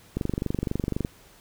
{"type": "click train", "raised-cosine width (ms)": 3, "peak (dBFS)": -13, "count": 22, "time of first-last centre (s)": [0.17, 1.049], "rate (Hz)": 23.9, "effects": ["pink hiss -54 dBFS RMS until 1.4 s"]}